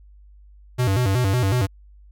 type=tone with vibrato; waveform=square; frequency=110.1 Hz; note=A2; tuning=2 cents sharp; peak=-18 dBFS; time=0.78-1.67 s; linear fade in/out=20 ms; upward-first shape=square; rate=5.4 Hz; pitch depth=220 cents each way; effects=added 50 Hz sine -45 dBFS peak until 2.11 s